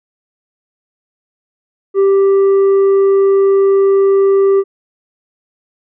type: tone with tanh clipping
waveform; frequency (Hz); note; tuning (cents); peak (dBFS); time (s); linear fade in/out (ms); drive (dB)
sine; 392; G4; 0; -8; 1.94-4.64; 50; 4
effects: none